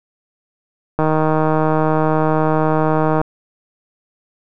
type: click train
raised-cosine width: 1 ms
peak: -3 dBFS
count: 348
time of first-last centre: 0.99-3.214 s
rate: 156 Hz
effects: none